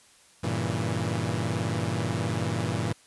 sawtooth chord, G diminished seventh, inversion none, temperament equal, 98 / 116.54 / 138.59 / 164.81 Hz, G2 / Bb2 / Db3 / Fb3, 0 / 0 / 0 / 0 cents, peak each -28 / -26 / -32 / -28 dBFS, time 0.43-2.93 s, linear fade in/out 10 ms, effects white hiss -57 dBFS RMS until 3.06 s + resampled to 24000 Hz

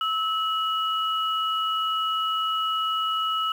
sine tone pair together, 1300.7 / 2920 Hz, E6 / F#7, -24 / -24 cents, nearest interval octave + major second, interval 1400 cents, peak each -24 / -28 dBFS, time 0.01-3.52 s, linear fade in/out 2 ms, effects 8-bit

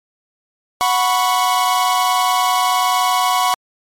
45% pulse chord, F# suspended fourth, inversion none, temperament equal with one note detuned, 735.7 / 987.8 / 1108.7 Hz, F#5 / B5 / C#6, -10 / 0 / 0 cents, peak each -18 dBFS, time 0.81-3.54 s, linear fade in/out 0 ms, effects MP3 64 kbps

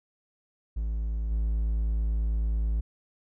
triangle tone with level steps, 54.6 Hz, A1, 13 cents flat, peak -25 / -22 dBFS, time 0.76-2.81 s, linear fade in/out 10 ms, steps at 1.3 s, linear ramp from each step 20 ms, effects none

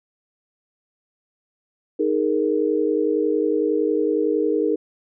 sine chord, D# suspended fourth, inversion none, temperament equal, 311.1 / 415.3 / 466.2 Hz, D#4 / G#4 / A#4, 0 / 0 / 0 cents, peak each -22 dBFS, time 1.99-4.76 s, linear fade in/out 10 ms, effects none

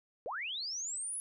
sine linear sweep, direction up, 417.3 to 10550 Hz, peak -36 dBFS, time 0.26-1.2 s, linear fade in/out 0 ms, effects none

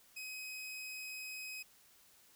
sawtooth tone, 2529 Hz, D#7, 28 cents sharp, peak -40 dBFS, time 0.16-1.63 s, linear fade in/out 10 ms, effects white hiss -65 dBFS RMS until 2.35 s

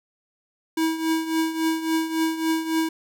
square tone with tremolo, 322.3 Hz, E4, 39 cents flat, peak -19 dBFS, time 0.77-2.89 s, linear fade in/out 5 ms, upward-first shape triangle, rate 3.6 Hz, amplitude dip 75%, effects none

